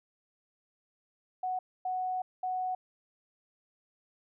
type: tone bursts at uneven times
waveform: sine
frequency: 740 Hz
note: F#5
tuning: in tune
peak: -30 dBFS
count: 3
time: 1.43-1.59 / 1.85-2.22 / 2.43-2.75 s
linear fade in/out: 5 ms
effects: none